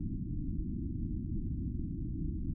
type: low-pass noise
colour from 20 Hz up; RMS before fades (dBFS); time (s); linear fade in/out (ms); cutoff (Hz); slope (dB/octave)
pink; -36; 0-2.54; 10; 330; 96
effects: none